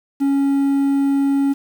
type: tone with quantisation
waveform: triangle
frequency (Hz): 277.2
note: C#4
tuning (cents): 0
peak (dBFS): -12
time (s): 0.2-1.54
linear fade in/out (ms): 20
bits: 7
effects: none